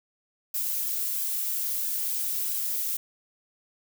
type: noise with flanger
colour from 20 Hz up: violet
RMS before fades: -29 dBFS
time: 0.54-2.97 s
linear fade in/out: 5 ms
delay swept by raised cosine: 1.2 to 5 ms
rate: 1.5 Hz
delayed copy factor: +0.5
effects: none